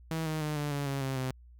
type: tone with pitch steps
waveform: sawtooth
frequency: 161.4 / 156.44 / 151.64 / 146.98 / 142.47 / 138.09 / 133.85 / 129.74 Hz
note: E3 / D#3 / D#3 / D3 / C#3 / C#3 / C3 / C3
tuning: -36 / +10 / -44 / +2 / +48 / -6 / +40 / -14 cents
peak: -27 dBFS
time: 0.11-1.31 s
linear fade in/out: 0 ms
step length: 150 ms
effects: added 60 Hz sine -51 dBFS peak until 1.59 s